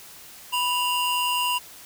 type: tone pair together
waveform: square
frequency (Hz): 987.8 / 2794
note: B5 / F7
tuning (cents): 0 / 0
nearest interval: octave + tritone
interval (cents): 1800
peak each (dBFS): -25 / -26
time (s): 0.52-1.59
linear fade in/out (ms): 20
effects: white hiss -45 dBFS RMS until 1.85 s